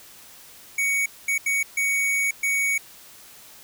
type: tone bursts at uneven times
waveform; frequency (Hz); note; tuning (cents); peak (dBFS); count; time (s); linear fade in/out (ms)
square; 2237; C#7; +15; -21; 5; 0.78-1.06 / 1.28-1.38 / 1.46-1.63 / 1.77-2.31 / 2.43-2.78; 5
effects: white hiss -47 dBFS RMS until 3.63 s